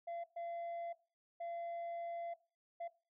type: tone bursts at uneven times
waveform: sine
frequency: 683 Hz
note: F5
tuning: 39 cents flat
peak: -38 dBFS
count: 4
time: 0.07-0.24 / 0.36-0.93 / 1.4-2.34 / 2.8-2.88 s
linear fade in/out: 10 ms
effects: noise-tail reverb RT60 0.3 s tail -18 dB re dry + tanh soft clip ceiling -40 dBFS